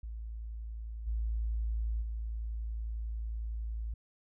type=tone with level steps; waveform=sine; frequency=55.5 Hz; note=A1; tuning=16 cents sharp; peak=-38 / -30 / -34 dBFS; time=0.03-3.94 s; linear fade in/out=5 ms; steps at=1.06 / 2.01 s; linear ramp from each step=20 ms; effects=none